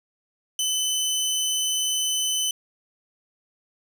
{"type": "tone", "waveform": "20% pulse", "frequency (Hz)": 3027, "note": "F#7", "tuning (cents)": 39, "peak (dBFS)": -17, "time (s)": [0.59, 2.51], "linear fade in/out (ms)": 2, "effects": []}